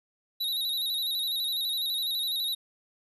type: tone with vibrato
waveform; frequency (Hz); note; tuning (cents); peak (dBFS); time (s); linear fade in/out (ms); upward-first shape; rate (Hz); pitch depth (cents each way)
square; 3848; B7; -46; -28; 0.4-2.55; 10; square; 12; 46
effects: none